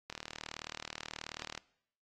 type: click train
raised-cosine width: 0.2 ms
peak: -23 dBFS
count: 58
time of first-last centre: 0.1-1.577 s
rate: 38.6 Hz
effects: noise-tail reverb RT60 0.7 s tail -22 dB re dry + AAC 32 kbps